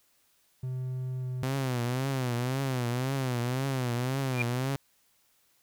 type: tone with pitch glide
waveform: triangle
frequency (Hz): 128.5 to 127.24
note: C3 to C3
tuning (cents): -31 to -48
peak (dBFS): -29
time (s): 0.63-1.43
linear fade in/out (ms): 5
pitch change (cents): -17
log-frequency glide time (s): 1.19-1.26
type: tone with vibrato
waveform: sawtooth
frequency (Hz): 127.9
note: C3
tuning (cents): -39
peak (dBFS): -24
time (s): 1.43-4.76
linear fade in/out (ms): 0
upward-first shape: triangle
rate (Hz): 1.9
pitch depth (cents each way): 140
type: tone with exponential growth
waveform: sine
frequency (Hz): 2400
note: D7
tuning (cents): +37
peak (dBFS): -23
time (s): 4.31-4.42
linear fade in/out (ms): 2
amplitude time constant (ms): 23
effects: white hiss -68 dBFS RMS until 5.62 s